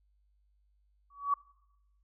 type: tone with exponential growth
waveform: sine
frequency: 1134 Hz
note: C#6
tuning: 39 cents sharp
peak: -22 dBFS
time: 1.1-1.34 s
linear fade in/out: 5 ms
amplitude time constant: 51 ms
effects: noise-tail reverb RT60 0.9 s tail -23 dB re dry + added 50 Hz sine -67 dBFS peak until 2.03 s